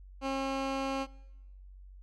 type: tone with low-pass filter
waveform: 15% pulse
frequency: 270 Hz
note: C#4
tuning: 45 cents flat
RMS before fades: -33 dBFS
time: 0.21-1.07 s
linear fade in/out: 50 ms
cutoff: 5200 Hz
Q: 0.59
effects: noise-tail reverb RT60 1.0 s tail -23 dB re dry + added 47 Hz sine -48 dBFS peak until 2.02 s